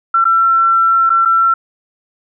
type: tone with dropouts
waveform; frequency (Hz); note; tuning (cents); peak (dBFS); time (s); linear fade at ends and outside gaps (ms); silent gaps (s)
sine; 1349; E6; +40; -8; 0.14-1.54; 5; 0.243-0.252 / 1.095-1.101 / 1.251-1.256
effects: none